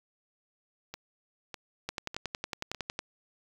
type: two click trains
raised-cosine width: 0.2 ms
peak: -16 / -22 dBFS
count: 13 / 4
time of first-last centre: 1.89-2.991 / 0.94-2.747 s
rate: 10.9 / 1.66 Hz
effects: 7-bit